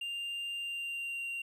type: tone with pitch glide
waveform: triangle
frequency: 2794 to 2765 Hz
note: F7 to F7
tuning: 0 to -18 cents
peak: -34 dBFS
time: 0.01-1.42 s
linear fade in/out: 5 ms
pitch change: -18 cents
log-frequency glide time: 0.53-1.24 s
effects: none